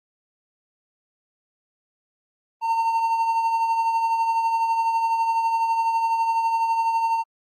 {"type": "tone with tremolo", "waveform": "triangle", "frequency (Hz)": 910, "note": "A#5", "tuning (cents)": -42, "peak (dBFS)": -15, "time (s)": [2.61, 7.24], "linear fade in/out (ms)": 50, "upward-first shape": "triangle", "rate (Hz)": 12, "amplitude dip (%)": 50, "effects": ["Opus 24 kbps"]}